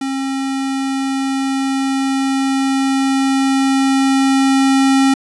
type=tone with level ramp; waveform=square; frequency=269.5 Hz; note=C#4; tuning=49 cents flat; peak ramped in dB=-19 to -10 dBFS; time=0.01-5.14 s; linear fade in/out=5 ms; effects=resampled to 24000 Hz